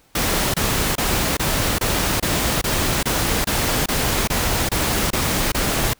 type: noise bursts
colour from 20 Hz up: pink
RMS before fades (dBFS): -20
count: 14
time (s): 0.15-5.935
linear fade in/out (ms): 5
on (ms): 390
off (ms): 25
effects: pink hiss -56 dBFS RMS until 5.99 s